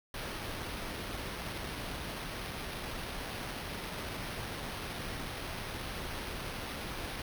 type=noise with sample-and-hold; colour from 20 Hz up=pink; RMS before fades=-40 dBFS; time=0.14-7.22 s; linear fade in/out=2 ms; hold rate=7350 Hz; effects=none